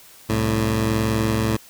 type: tone pair together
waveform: 15% pulse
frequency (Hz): 65.41 / 110.01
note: C2 / A2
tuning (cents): 0 / 0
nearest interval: major sixth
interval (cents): 900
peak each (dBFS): -20 / -13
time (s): 0.29-1.57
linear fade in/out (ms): 10
effects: white hiss -47 dBFS RMS until 1.69 s